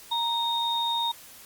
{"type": "tone pair together", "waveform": "sine", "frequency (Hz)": [932.3, 3703], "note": ["A#5", "A#7"], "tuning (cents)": [0, -12], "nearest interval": "2 octaves", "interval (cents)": 2388, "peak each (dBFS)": -27, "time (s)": [0.11, 1.12], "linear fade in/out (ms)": 10, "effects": ["white hiss -48 dBFS RMS until 1.45 s", "Opus 48 kbps"]}